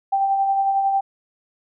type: tone with tremolo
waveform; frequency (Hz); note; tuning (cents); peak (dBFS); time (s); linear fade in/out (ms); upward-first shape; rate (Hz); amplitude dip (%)
sine; 784; G5; 0; -15; 0.12-1.01; 10; sine; 11; 35
effects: none